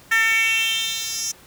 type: tone with high-pass filter sweep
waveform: 10% pulse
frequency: 449.3 Hz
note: A4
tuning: 36 cents sharp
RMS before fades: -21 dBFS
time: 0.11-1.32 s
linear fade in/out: 10 ms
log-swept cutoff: 1700 to 5800 Hz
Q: 4.6
effects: pink hiss -48 dBFS RMS until 1.46 s + high-pass 60 Hz 12 dB/octave